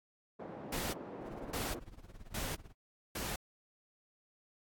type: band-pass noise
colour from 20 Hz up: pink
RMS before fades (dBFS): -46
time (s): 0.39-1.8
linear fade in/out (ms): 10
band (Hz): 230 to 700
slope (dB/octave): 12
type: noise bursts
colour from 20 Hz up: pink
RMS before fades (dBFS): -39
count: 4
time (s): 0.72-3.36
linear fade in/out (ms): 5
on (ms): 210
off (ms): 600
type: noise with tremolo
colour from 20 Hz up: brown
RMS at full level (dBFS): -48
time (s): 1.2-2.74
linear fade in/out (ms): 50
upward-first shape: sine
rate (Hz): 18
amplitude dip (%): 85
effects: AAC 64 kbps